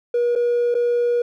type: tone with dropouts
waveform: triangle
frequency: 480 Hz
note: B4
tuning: 49 cents flat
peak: -13 dBFS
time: 0.14-1.22 s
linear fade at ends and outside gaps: 5 ms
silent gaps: 0.353-0.359 / 0.743-0.75 s
effects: tanh soft clip ceiling -12 dBFS